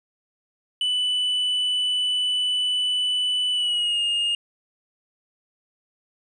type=tone with pitch glide; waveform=triangle; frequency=2984 to 2839 Hz; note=F#7 to F7; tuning=+14 to +28 cents; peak=-19 dBFS; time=0.81-4.35 s; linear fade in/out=2 ms; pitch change=-86 cents; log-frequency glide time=3.52-4 s; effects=resampled to 22050 Hz

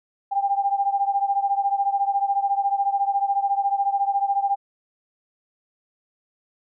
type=beating tone pair; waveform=sine; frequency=793 / 807 Hz; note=G5 / G#5; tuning=+20 / -50 cents; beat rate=14 Hz; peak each=-21 / -24 dBFS; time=0.31-4.56 s; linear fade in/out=20 ms; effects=none

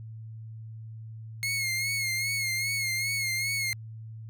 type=tone with vibrato; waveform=sawtooth; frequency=2157 Hz; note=C#7; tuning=48 cents flat; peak=-24 dBFS; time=1.43-3.73 s; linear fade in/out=0 ms; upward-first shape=sine; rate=2.5 Hz; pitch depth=53 cents each way; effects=added 111 Hz sine -39 dBFS peak until 4.29 s

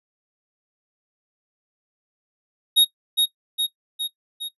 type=tone with echo; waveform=square; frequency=3752 Hz; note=A#7; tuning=11 cents sharp; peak=-12 dBFS; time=2.76-2.85 s; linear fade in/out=20 ms; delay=410 ms; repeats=4; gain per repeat=-4 dB; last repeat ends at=4.49 s; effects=noise-tail reverb RT60 0.1 s tail -18 dB re dry + resampled to 32000 Hz

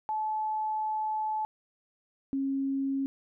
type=tone pair in turn; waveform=sine; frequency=864 / 272.1 Hz; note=A5 / C#4; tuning=-32 / -32 cents; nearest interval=octave + minor sixth; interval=2000 cents; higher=first; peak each=-28 / -27 dBFS; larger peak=second; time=0.09-1.45 / 2.33-3.06 s; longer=first; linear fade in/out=0 ms; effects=none

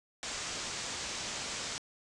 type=low-pass noise; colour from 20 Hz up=white; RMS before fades=-39 dBFS; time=0.23-1.78 s; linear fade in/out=0 ms; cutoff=7800 Hz; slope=48 dB/octave; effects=resampled to 24000 Hz

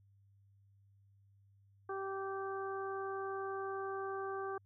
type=harmonic tone; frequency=388.6 Hz; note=G4; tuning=15 cents flat; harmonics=1 / 2 / 3 / 4; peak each=-40 / -45 / -44 / -49 dBFS; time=1.89-4.58 s; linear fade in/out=5 ms; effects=added 99 Hz sine -64 dBFS peak until 4.65 s

